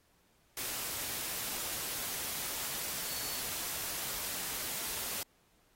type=tone in noise; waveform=sine; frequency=4435 Hz; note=C#8; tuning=in tune; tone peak=-46 dBFS; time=3.06-3.4 s; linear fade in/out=2 ms; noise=white; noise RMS=-38 dBFS; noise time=0.57-5.23 s; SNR=-11 dB; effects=pink hiss -70 dBFS RMS until 5.75 s + AAC 48 kbps